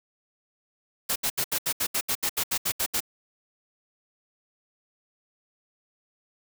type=noise bursts; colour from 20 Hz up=white; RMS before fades=-26 dBFS; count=14; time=1.09-3.005 s; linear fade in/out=10 ms; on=69 ms; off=73 ms; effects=none

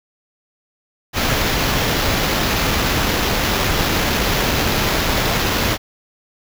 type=noise with sample-and-hold; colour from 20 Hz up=pink; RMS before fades=-18 dBFS; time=1.13-5.78 s; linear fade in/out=50 ms; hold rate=8820 Hz; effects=none

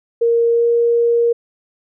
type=tone with pitch glide; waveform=sine; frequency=466.2 to 469.7 Hz; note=A#4 to A#4; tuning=0 to +13 cents; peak=-11 dBFS; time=0.21-1.33 s; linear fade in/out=10 ms; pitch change=+13 cents; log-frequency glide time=0.51-0.65 s; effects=none

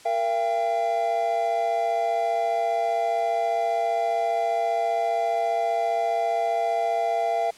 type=tone cluster; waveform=triangle; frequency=464.9 / 679 / 794 Hz; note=A#4 / F5 / G5; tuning=-5 / -49 / +22 cents; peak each=-29 / -21 / -26 dBFS; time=0.05-7.51 s; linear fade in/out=10 ms; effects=white hiss -49 dBFS RMS until 7.57 s + low-pass 8000 Hz 12 dB/octave

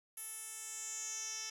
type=tone with band-pass filter sweep; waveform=10% pulse; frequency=440 Hz; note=A4; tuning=in tune; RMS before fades=-44 dBFS; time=0.17-1.5 s; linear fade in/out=5 ms; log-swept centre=11000 to 5200 Hz; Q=4.3; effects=none

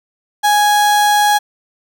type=tone; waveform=35% pulse; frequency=830.6 Hz; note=G#5; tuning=in tune; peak=-8 dBFS; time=0.43-1.39 s; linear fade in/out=20 ms; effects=none

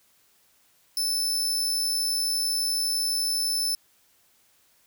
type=tone with amplitude modulation; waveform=sawtooth; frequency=5274 Hz; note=E8; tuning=in tune; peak=-20 dBFS; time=0.97-3.75 s; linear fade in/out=2 ms; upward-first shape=sine; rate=91.8 Hz; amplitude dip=25%; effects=white hiss -63 dBFS RMS until 4.86 s

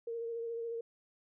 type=tone with vibrato; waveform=sine; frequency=462.8 Hz; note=A#4; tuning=13 cents flat; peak=-36 dBFS; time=0.07-0.81 s; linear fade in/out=5 ms; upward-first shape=sine; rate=14 Hz; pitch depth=23 cents each way; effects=none

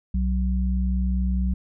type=tone pair together; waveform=sine; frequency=62.27 / 186.6 Hz; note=B1 / F#3; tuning=+15 / +15 cents; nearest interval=octave + perfect fifth; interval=1900 cents; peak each=-21 / -26 dBFS; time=0.14-1.54 s; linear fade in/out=5 ms; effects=none

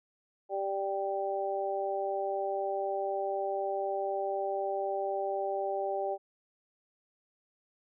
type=harmonic tone; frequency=196 Hz; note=G3; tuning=in tune; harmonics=2 / 3 / 4; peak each=-35 / -34 / -34 dBFS; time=0.49-6.18 s; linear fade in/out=50 ms; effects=none

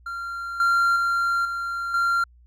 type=tone with level steps; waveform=triangle; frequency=1382 Hz; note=F6; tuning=19 cents flat; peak=-27 / -15 / -18 / -24 / -17 dBFS; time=0.06-2.24 s; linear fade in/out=5 ms; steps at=0.6 / 0.96 / 1.45 / 1.94 s; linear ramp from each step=2 ms; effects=added 60 Hz sine -50 dBFS peak until 2.46 s

